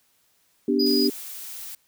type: chord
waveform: sine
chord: G major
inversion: first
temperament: equal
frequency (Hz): 246.9 / 293.7 / 392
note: B3 / D4 / G4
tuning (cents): 0 / 0 / 0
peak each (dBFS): -23 / -23 / -23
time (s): 0.68-1.1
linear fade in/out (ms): 5
type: tone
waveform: triangle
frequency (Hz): 4933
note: D#8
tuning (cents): -16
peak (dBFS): -22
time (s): 0.79-1.08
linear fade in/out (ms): 10
type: noise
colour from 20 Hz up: blue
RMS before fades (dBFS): -37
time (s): 0.86-1.75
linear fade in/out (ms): 2
effects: white hiss -65 dBFS RMS until 1.87 s